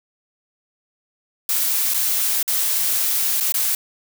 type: noise with dropouts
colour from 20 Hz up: blue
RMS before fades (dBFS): -20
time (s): 1.49-3.75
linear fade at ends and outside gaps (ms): 2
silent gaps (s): 1.938-1.943 / 2.428-2.478 / 3.402-3.407 / 3.522-3.541
effects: none